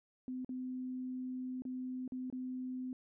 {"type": "tone with dropouts", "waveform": "sine", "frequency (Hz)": 255.2, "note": "C4", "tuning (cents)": -43, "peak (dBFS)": -38, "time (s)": [0.28, 2.93], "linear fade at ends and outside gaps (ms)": 1, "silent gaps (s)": [[0.447, 0.492], [1.621, 1.652], [2.078, 2.121], [2.301, 2.326]], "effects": []}